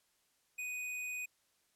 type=tone; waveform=square; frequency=2489 Hz; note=D#7; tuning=in tune; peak=-39 dBFS; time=0.58-1.26 s; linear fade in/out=10 ms; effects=white hiss -75 dBFS RMS until 1.75 s + low-pass 12000 Hz 12 dB/octave